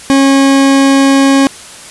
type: tone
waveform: 40% pulse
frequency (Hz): 273.1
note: C#4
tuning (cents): -26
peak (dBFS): -4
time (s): 0.1-1.47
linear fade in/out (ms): 0
effects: white hiss -31 dBFS RMS until 1.9 s + resampled to 24000 Hz